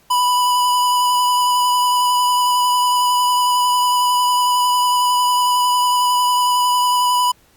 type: tone with vibrato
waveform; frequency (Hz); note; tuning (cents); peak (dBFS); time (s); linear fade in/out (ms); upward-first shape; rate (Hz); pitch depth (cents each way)
square; 989; B5; +2; -14; 0.1-7.32; 10; sine; 11; 13
effects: pink hiss -54 dBFS RMS until 7.56 s + Opus 48 kbps